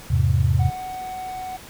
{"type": "chord", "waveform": "sine", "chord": "E augmented", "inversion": "none", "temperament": "equal with one note detuned", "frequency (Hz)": [82.41, 102.16, 130.81], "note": ["E2", "G#2", "B#2"], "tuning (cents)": [0, -28, 0], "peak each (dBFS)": -20, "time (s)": [0.1, 0.7], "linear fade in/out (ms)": 10}
{"type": "tone with pitch glide", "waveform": "triangle", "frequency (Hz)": [740, 744.3], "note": ["F#5", "F#5"], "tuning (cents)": [0, 10], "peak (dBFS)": -27, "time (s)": [0.59, 1.57], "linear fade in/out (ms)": 10, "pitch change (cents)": 10, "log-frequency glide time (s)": [0.73, 0.83]}
{"effects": ["pink hiss -42 dBFS RMS until 1.69 s"]}